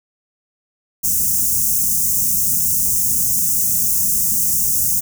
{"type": "band-stop noise", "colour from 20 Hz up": "white", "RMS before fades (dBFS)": -17, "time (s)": [1.03, 5.01], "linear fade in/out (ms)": 20, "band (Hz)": [230, 6000], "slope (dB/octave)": 48, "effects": []}